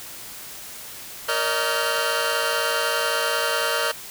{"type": "tone cluster", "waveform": "20% pulse", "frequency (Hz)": [465.4, 571, 627, 1386, 1541], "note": ["A#4", "D5", "D#5", "F6", "G6"], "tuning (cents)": [-3, -49, 13, -14, -30], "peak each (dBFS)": -23, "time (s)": [1.28, 3.92], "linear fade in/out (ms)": 10, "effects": ["white hiss -38 dBFS RMS until 4.1 s"]}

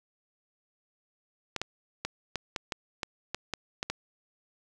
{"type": "clicks", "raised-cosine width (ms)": 0.2, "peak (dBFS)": -14, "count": 11, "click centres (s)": [1.563, 1.616, 2.05, 2.357, 2.562, 2.722, 3.032, 3.346, 3.537, 3.829, 3.9], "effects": []}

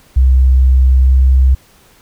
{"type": "tone with pitch glide", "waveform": "sine", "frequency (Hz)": [64.7, 65.26], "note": ["C2", "C2"], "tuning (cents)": [-19, -4], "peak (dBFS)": -5, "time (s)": [0.16, 1.55], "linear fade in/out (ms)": 10, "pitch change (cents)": 15, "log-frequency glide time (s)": [0.98, 1.15], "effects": ["pink hiss -47 dBFS RMS until 2.01 s"]}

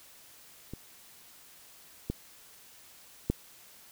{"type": "clicks", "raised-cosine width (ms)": 3, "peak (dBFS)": [-26, -18, -13], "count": 3, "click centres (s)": [0.736, 2.1, 3.3], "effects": ["white hiss -55 dBFS RMS until 3.91 s"]}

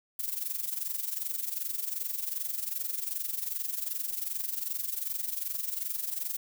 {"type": "noise with amplitude modulation", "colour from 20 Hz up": "violet", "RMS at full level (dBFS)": -31, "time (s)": [0.19, 6.37], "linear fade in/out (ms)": 5, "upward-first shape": "sine", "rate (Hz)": 22.6, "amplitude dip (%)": 75, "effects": []}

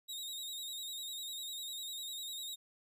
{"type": "tone with vibrato", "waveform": "sawtooth", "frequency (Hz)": 3770, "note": "A#7", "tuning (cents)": 19, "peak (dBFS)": -38, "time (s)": [0.08, 2.56], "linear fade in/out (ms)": 20, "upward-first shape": "square", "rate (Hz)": 10, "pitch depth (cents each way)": 40, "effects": []}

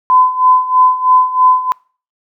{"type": "tone with tremolo", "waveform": "sine", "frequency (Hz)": 1015, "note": "B5", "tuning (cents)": 47, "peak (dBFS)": -4, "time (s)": [0.1, 1.72], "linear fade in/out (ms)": 0, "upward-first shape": "sine", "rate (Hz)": 3.1, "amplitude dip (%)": 80, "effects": ["noise-tail reverb RT60 0.4 s tail -26 dB re dry"]}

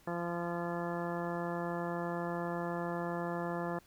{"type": "harmonic tone", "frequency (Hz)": 172.2, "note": "F3", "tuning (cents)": -24, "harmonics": [1, 2, 3, 4, 5, 6, 7, 8, 10], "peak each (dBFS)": [-39, -40, -41, -42, -45, -45, -48, -49, -47], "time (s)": [0.07, 3.79], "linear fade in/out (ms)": 5, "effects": ["pink hiss -64 dBFS RMS until 3.86 s"]}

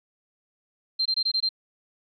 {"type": "tone bursts", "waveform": "sine", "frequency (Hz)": 4156, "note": "C8", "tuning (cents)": -12, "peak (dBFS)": -21, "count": 6, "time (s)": [0.99, 1.491], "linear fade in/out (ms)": 10, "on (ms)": 66, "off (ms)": 21, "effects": []}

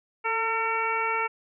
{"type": "harmonic tone with a mistuned harmonic", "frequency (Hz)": 452.8, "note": "A4", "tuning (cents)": 50, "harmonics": [1, 2, 3, 4, 5, 6], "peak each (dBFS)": [-33, -29, -29, -37, -30, -36], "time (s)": [0.24, 1.28], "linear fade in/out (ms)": 20, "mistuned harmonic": 1, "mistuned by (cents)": -27, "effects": []}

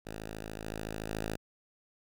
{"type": "tone with level steps", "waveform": "5% pulse", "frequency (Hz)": 53.7, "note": "A1", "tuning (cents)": -41, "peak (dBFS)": [-29, -26, -23], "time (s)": [0.05, 1.37], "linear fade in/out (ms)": 20, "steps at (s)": [0.65, 1.1], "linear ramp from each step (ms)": 2, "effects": []}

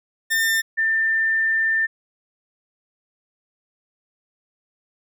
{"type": "tone pair in turn", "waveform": ["40% pulse", "sine"], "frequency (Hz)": [1801, 1791.1], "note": ["A6", "A6"], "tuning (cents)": [40, 30], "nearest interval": "unison", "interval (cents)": 10, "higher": "first", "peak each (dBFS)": -17, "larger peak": "neither", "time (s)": [[0.3, 0.62], [0.77, 1.87]], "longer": "second", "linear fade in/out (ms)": 20, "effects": []}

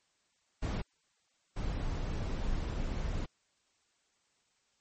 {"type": "noise bursts at uneven times", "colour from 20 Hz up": "brown", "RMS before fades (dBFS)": -34, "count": 2, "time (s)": [[0.62, 0.82], [1.56, 3.26]], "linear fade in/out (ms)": 10, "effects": ["white hiss -74 dBFS RMS until 4.8 s", "MP3 32 kbps"]}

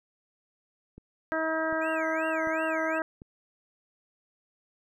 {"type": "click train", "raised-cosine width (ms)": 3, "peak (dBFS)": -33, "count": 4, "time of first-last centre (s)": [0.98, 3.219], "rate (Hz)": 1.34}
{"type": "harmonic tone", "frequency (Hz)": 319.7, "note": "D#4", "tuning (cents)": 47, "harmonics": [1, 2, 3, 4, 5, 6], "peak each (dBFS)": [-33, -30, -37, -35, -32, -41], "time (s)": [1.32, 3.02], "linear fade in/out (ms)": 0}
{"type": "tone with vibrato", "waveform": "triangle", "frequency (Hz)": 2347, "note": "D7", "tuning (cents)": -2, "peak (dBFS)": -38, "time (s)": [1.81, 2.99], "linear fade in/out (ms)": 10, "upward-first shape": "sine", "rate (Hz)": 2.7, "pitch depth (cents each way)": 290}
{"effects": []}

